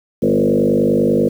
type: tone with frequency modulation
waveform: sine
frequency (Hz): 349.5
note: F4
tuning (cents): +1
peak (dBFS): -11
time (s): 0.22-1.29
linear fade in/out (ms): 10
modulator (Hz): 50.2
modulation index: 3.6
effects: 7-bit